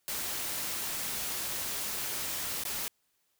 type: noise with dropouts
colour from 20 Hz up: white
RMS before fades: -35 dBFS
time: 0.08-2.88 s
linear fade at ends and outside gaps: 0 ms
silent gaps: 2.636-2.652 s
effects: white hiss -75 dBFS RMS until 3.39 s